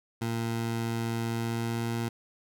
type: tone with pitch glide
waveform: 20% pulse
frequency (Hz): 115.3 to 116.37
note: A#2 to A#2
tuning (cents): -19 to -3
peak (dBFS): -24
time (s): 0.21-2.09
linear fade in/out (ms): 10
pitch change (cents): +16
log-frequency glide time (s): 1.27-1.94
effects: none